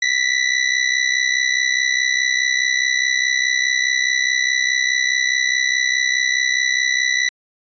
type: ring-modulated tone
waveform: sawtooth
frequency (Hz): 1975.5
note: B6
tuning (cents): 0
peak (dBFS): -9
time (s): 0.02-7.29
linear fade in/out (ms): 0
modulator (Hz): 32.4
effects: resampled to 16000 Hz